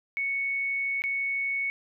sine tone with dropouts, 2217 Hz, C#7, in tune, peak -26 dBFS, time 0.17-1.7 s, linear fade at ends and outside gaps 0 ms, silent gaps 1.02-1.039 s, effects none

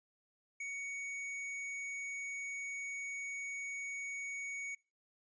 square tone, 2235 Hz, C#7, 14 cents sharp, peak -40 dBFS, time 0.6-4.75 s, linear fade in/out 5 ms, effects noise-tail reverb RT60 0.3 s tail -22 dB re dry + resampled to 16000 Hz

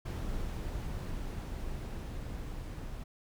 brown noise with level ramp, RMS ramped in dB -36 to -41 dBFS, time 0.05-3.04 s, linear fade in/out 10 ms, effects none

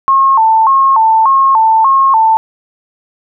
sine tone with vibrato, 980 Hz, B5, 14 cents flat, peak -5 dBFS, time 0.08-2.37 s, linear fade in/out 0 ms, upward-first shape square, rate 1.7 Hz, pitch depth 170 cents each way, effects none

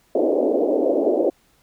white band-pass noise, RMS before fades -19 dBFS, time 0.15-1.3 s, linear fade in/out 5 ms, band 270 to 620 Hz, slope 48 dB/octave, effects pink hiss -60 dBFS RMS until 1.62 s

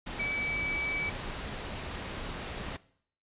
sine tone in noise, 2293 Hz, D7, 42 cents flat, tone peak -30 dBFS, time 0.19-1.1 s, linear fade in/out 10 ms, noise pink, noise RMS -38 dBFS, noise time 0.06-2.77 s, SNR +5 dB, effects noise-tail reverb RT60 0.6 s tail -19 dB re dry + resampled to 8000 Hz

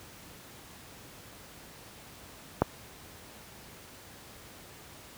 clicks, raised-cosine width 1 ms, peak -7 / -30 dBFS, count 2, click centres 2.62 / 2.627 s, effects pink hiss -50 dBFS RMS until 5.17 s + high-pass 60 Hz 12 dB/octave

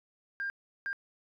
sine tone bursts at uneven times, 1600 Hz, G6, 35 cents sharp, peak -31 dBFS, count 2, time 0.4-0.5 / 0.86-0.93 s, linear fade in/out 0 ms, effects tanh soft clip ceiling -28 dBFS

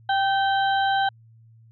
harmonic tone with a mistuned harmonic, 784 Hz, G5, in tune, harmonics 1 / 2 / 4 / 5, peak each -20 / -26 / -32 / -34 dBFS, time 0.09-1.09 s, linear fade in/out 5 ms, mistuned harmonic 2, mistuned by -25 cents, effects added 113 Hz sine -49 dBFS peak until 1.71 s

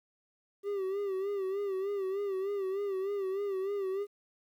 triangle tone with vibrato, 392 Hz, G4, in tune, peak -29 dBFS, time 0.63-4.07 s, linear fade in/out 50 ms, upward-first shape sine, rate 3.3 Hz, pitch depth 73 cents each way, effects 11-bit

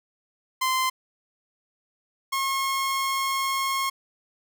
sawtooth tone pair in turn, 1038 / 1081.5 Hz, C6 / C#6, -14 / -43 cents, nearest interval minor second, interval 71 cents, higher second, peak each -18 / -20 dBFS, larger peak first, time 0.61-0.9 / 2.32-3.9 s, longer second, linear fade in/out 10 ms, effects none

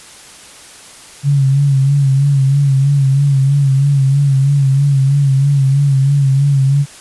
sine tone with vibrato, 138.3 Hz, C#3, 4 cents flat, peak -8 dBFS, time 1.23-6.86 s, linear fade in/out 50 ms, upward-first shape sine, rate 3.1 Hz, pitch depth 56 cents each way, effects white hiss -37 dBFS RMS until 7 s + resampled to 24000 Hz

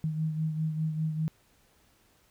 sine beating tone pair, 156.7 / 161.7 Hz, D#3 / E3, +13 / -33 cents, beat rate 5 Hz, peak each -28 / -37 dBFS, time 0.04-1.28 s, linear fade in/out 0 ms, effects pink hiss -65 dBFS RMS until 2.3 s

